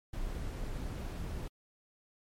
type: noise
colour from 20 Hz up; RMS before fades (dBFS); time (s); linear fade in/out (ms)
brown; -38; 0.13-1.48; 5
effects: MP3 64 kbps